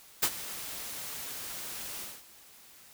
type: noise with ADSR envelope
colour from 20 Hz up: white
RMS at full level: -24 dBFS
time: 0.22-2.24 s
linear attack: 15 ms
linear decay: 59 ms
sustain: -16 dB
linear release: 230 ms
effects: white hiss -55 dBFS RMS until 2.93 s